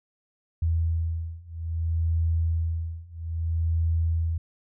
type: beating tone pair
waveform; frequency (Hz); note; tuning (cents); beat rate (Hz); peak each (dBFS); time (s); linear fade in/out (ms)
sine; 82 / 82.61; E2 / E2; -9 / +4; 0.61; -27 / -26; 0.62-4.38; 5
effects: none